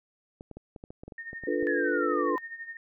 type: clicks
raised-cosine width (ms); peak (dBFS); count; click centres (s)
2; -29; 12; 0.409 / 0.513 / 0.57 / 0.762 / 0.839 / 0.905 / 1.035 / 1.08 / 1.122 / 1.331 / 1.437 / 1.627
type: tone with tremolo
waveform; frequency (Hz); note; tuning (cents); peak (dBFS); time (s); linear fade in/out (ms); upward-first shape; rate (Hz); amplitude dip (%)
sine; 1834; A#6; -29; -35; 1.18-2.77; 2; sine; 12; 70
type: chord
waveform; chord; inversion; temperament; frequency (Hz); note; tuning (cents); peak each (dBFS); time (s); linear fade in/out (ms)
sine; B half-diminished seventh; first; equal; 293.7 / 349.2 / 440 / 493.9; D4 / F4 / A4 / B4; 0 / 0 / 0 / 0; -31; 1.47-2.36; 5
type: linear sweep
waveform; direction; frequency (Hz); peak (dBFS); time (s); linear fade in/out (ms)
sine; down; 1740 to 999; -29; 1.67-2.38; 0
effects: none